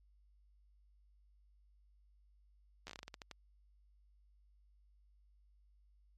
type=slowing click train; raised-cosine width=0.2 ms; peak=-30 dBFS; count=12; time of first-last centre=2.87-3.313 s; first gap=11 ms; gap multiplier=1.24; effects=added 50 Hz sine -65 dBFS peak until 6.17 s + MP3 64 kbps